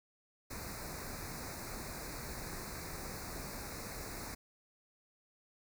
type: band-stop noise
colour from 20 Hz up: pink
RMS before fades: -44 dBFS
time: 0.5-4.35 s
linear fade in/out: 10 ms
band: 2500 to 3900 Hz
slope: 96 dB/octave
effects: none